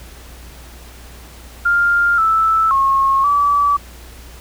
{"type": "tone with pitch steps", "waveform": "sine", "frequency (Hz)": [1400, 1317, 1086, 1150], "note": ["F6", "E6", "C#6", "D6"], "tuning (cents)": [4, -2, -36, -37], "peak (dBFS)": -11, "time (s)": [1.65, 3.77], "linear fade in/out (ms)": 10, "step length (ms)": 530, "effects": ["added 60 Hz sine -37 dBFS peak until 4.4 s", "pink hiss -41 dBFS RMS until 4.4 s"]}